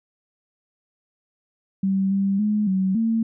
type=tone with pitch steps; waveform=sine; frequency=193 / 196.3 / 210.7 / 189.5 / 225.8 Hz; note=G3 / G3 / G#3 / F#3 / A3; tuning=-27 / +3 / +25 / +42 / +45 cents; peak=-18 dBFS; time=1.83-3.23 s; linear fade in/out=5 ms; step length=280 ms; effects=none